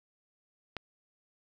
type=click; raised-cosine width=0.3 ms; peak=-20 dBFS; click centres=0.767 s; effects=none